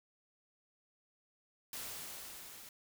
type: noise with level ramp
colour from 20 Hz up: white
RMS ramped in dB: -43 to -53 dBFS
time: 1.73-2.69 s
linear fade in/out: 2 ms
effects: none